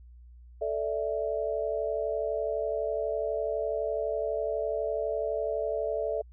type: chord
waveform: sine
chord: A suspended fourth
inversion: none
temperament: equal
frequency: 440 / 587.3 / 659.3 Hz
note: A4 / D5 / E5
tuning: 0 / 0 / 0 cents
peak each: -32 dBFS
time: 0.61-6.22 s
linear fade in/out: 10 ms
effects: added 60 Hz sine -48 dBFS peak until 6.32 s